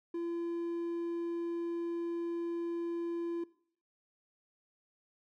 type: tone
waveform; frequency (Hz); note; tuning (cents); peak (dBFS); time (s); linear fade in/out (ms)
triangle; 340; F4; -46; -32; 0.14-3.44; 5
effects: noise-tail reverb RT60 0.6 s tail -20 dB re dry